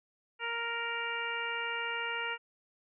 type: harmonic tone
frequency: 466.6 Hz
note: A#4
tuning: 2 cents sharp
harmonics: 1 / 2 / 3 / 4 / 5 / 6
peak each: -43 / -40 / -38 / -40 / -40 / -40 dBFS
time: 0.39-2.38 s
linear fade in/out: 50 ms
effects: none